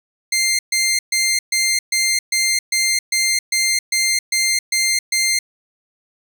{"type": "tone bursts", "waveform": "15% pulse", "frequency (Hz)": 2099, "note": "C7", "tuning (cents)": 5, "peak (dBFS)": -9, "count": 13, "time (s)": [0.32, 5.39], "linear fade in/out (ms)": 5, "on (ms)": 270, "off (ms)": 130, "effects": []}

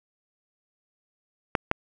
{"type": "clicks", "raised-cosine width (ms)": 0.5, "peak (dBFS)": -6, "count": 2, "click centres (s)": [1.552, 1.714], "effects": []}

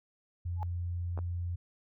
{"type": "tone", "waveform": "sine", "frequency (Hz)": 87.31, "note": "F2", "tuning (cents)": 0, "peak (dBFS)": -32, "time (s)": [0.45, 1.56], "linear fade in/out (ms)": 10}
{"type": "tone with exponential growth", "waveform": "sine", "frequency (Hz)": 851, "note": "G#5", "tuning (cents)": 42, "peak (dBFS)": -32, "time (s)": [0.56, 0.63], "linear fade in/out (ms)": 0, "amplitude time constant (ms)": 15}
{"type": "clicks", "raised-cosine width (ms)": 1, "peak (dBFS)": -28, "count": 2, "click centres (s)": [1.176, 1.189]}
{"effects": []}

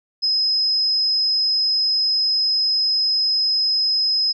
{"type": "tone", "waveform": "sine", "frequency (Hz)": 5090, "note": "D#8", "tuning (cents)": 39, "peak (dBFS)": -16, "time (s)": [0.22, 4.33], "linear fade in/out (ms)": 20, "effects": []}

